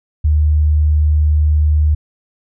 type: tone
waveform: sine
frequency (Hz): 75.8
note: D#2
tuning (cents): -45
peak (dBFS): -9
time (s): 0.24-1.95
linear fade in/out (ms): 10
effects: none